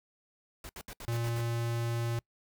pink noise bursts, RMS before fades -44 dBFS, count 7, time 0.64-1.412 s, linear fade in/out 2 ms, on 52 ms, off 68 ms
square tone, 117.1 Hz, A#2, 8 cents sharp, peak -31 dBFS, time 1.08-2.19 s, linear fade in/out 0 ms
effects noise-tail reverb RT60 0.1 s tail -25 dB re dry

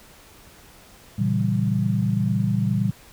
sine chord, A# diminished seventh, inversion none, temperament equal with one note detuned, 116.54 / 138.59 / 164.81 / 194.08 Hz, A#2 / C#3 / E3 / G3, 0 / 0 / 0 / -17 cents, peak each -23 / -27 / -27 / -23 dBFS, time 1.18-2.91 s, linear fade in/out 10 ms, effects pink hiss -49 dBFS RMS until 3.12 s

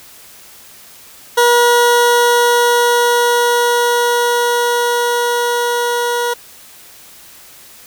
20% pulse tone with level ramp, 480 Hz, B4, 49 cents flat, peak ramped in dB -3 to -10 dBFS, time 1.37-6.34 s, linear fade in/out 10 ms, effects white hiss -40 dBFS RMS until 7.86 s

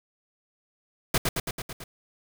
pink noise with echo, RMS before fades -22 dBFS, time 1.14-1.18 s, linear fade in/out 5 ms, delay 110 ms, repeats 6, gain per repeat -3 dB, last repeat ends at 1.84 s, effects none

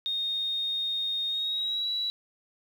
sine tone with pitch glide, 3699 to 3919 Hz, A#7 to B7, -14 to -14 cents, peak -27 dBFS, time 0.06-2.1 s, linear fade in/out 0 ms, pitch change +100 cents, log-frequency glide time 1.28-1.89 s, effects 9-bit

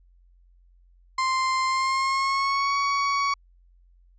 35% pulse tone with pitch glide, 1046.5 to 1121.6 Hz, C6 to C#6, 0 to +20 cents, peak -20 dBFS, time 1.18-3.34 s, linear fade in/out 5 ms, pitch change +120 cents, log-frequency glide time 1.67-2.76 s, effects added 44 Hz sine -54 dBFS peak until 4.18 s + resampled to 16000 Hz

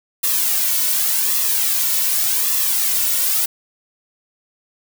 blue noise with flanger, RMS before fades -18 dBFS, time 0.23-3.46 s, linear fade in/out 10 ms, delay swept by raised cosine 1.3 to 2.5 ms, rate 0.87 Hz, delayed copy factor -0.75, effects none

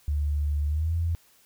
sine tone with pitch glide, 73.42 to 83.85 Hz, D2 to E2, 0 to +30 cents, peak -23 dBFS, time 0.08-1.15 s, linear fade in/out 0 ms, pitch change +230 cents, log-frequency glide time 0.67-0.95 s, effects white hiss -60 dBFS RMS until 1.45 s

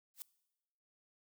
blue noise with exponential growth, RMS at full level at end -41 dBFS, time 0.14-0.22 s, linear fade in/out 0 ms, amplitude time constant 17 ms, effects noise-tail reverb RT60 1.0 s tail -21 dB re dry

